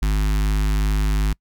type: tone with notch filter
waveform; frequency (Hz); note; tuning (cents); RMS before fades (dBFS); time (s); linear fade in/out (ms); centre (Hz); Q
square; 51.3; G#1; -21; -19; 0.02-1.33; 5; 550; 0.78
effects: noise-tail reverb RT60 0.1 s tail -26 dB re dry